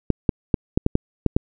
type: clicks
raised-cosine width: 3 ms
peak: -3 dBFS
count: 8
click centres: 0.103 / 0.292 / 0.542 / 0.775 / 0.864 / 0.954 / 1.263 / 1.365 s
effects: none